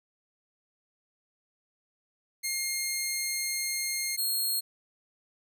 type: tone pair in turn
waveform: 10% pulse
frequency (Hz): 2130 / 4260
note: C7 / C8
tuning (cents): +30 / +30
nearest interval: octave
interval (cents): 1200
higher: second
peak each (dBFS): -20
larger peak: neither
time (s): 2.43-4.17 / 4.17-4.61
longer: first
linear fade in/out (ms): 20
effects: none